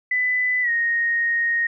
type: tone with pitch glide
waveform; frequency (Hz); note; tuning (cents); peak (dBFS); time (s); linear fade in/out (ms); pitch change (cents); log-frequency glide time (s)
sine; 1999 to 1865.1; B6 to A#6; +20 to 0; -18; 0.11-1.67; 5; -120; 0.62-0.7
effects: none